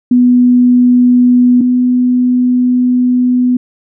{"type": "tone pair in turn", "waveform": "sine", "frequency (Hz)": [246.9, 249], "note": ["B3", "B3"], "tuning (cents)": [0, 14], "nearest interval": "unison", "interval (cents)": 14, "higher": "second", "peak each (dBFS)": [-4, -7], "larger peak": "first", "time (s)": [[0.11, 1.61], [1.61, 3.57]], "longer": "second", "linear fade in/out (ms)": 5, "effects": []}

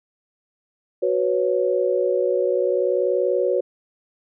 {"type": "chord", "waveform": "sine", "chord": "F# suspended fourth", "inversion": "none", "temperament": "equal", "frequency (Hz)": [370, 493.9, 554.4], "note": ["F#4", "B4", "C#5"], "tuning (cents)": [0, 0, 0], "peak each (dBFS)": -22, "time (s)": [1.02, 3.61], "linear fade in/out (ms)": 10, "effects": []}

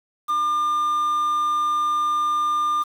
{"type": "tone with quantisation", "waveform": "triangle", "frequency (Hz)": 1200, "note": "D6", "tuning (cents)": 37, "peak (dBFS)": -17, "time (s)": [0.28, 2.84], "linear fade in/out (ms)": 20, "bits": 7, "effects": []}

